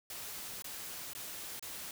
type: noise with dropouts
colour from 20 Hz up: white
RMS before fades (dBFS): -44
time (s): 0.1-1.91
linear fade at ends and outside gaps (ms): 2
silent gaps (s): 0.622-0.643 / 1.134-1.15 / 1.595-1.625
effects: none